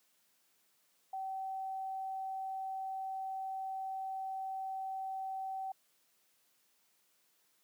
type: tone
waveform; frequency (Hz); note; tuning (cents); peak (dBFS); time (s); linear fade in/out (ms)
sine; 767; G5; -38; -37; 1.13-5.72; 5
effects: white hiss -73 dBFS RMS until 7.63 s + high-pass 150 Hz 12 dB/octave